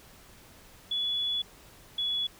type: tone pair in turn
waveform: sine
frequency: 3413 / 3393 Hz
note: G#7 / G#7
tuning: +47 / +36 cents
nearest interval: unison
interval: 11 cents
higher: first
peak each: -27 dBFS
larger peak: neither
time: 0.91-1.42 / 1.98-2.27 s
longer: first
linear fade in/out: 5 ms
effects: pink hiss -54 dBFS RMS until 2.39 s